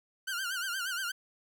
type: tone with vibrato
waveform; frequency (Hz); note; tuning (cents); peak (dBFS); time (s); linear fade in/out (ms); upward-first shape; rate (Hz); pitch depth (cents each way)
sawtooth; 1480; F#6; 0; -29; 0.27-1.12; 10; sine; 8.5; 120
effects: none